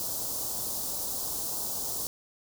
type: band-stop noise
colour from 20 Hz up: white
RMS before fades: -33 dBFS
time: 0-2.07 s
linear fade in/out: 0 ms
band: 1000 to 4600 Hz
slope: 24 dB/octave
effects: none